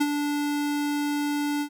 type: tone with ADSR envelope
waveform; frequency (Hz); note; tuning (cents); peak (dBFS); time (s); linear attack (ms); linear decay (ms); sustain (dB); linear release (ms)
square; 291.6; D4; -12; -19; 0-1.69; 12; 43; -6; 77
effects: none